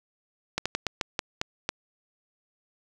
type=slowing click train; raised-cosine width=0.2 ms; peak=-9 dBFS; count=8; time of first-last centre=0.58-1.691 s; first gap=76 ms; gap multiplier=1.24; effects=7-bit